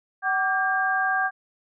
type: tone cluster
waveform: sine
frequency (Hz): 758 / 1168 / 1604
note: F#5 / D6 / G6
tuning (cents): +42 / -10 / +39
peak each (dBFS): -25 / -29 / -23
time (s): 0.22-1.31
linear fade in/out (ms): 50
effects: none